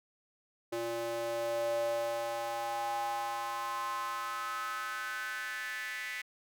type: tone with high-pass filter sweep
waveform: square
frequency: 116.54 Hz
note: A#2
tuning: in tune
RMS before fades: -36 dBFS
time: 0.72-6.22 s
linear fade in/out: 10 ms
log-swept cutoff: 430 to 2000 Hz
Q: 5.6
effects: none